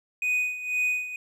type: tone with tremolo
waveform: triangle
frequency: 2489 Hz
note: D#7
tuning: in tune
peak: -20 dBFS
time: 0.22-1.16 s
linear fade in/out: 2 ms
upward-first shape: sine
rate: 2 Hz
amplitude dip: 75%
effects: none